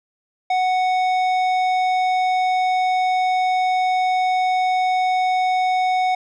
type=tone with tanh clipping; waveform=sine; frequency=740 Hz; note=F#5; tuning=in tune; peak=-18 dBFS; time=0.5-6.15 s; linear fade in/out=5 ms; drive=12 dB; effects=none